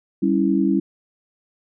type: chord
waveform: sine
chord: C# diminished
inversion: second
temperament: equal with one note detuned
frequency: 196 / 277.2 / 327.9 Hz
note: G3 / C#4 / E4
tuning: 0 / 0 / -9 cents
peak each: -20 dBFS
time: 0.22-0.8 s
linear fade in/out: 10 ms
effects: none